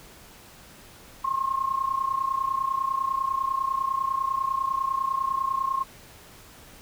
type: tone with amplitude modulation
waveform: sine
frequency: 1071 Hz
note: C6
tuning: 40 cents sharp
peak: -20 dBFS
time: 1.24-5.84 s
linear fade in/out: 10 ms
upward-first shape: sine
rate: 30 Hz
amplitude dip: 80%
effects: pink hiss -49 dBFS RMS until 6.81 s